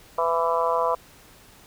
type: harmonic tone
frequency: 166.5 Hz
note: E3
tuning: 18 cents sharp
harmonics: 3 / 4 / 5 / 6 / 7 / 8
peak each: -26 / -26 / -35 / -24 / -28 / -36 dBFS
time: 0.18-0.95 s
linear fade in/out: 5 ms
effects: pink hiss -51 dBFS RMS until 1.66 s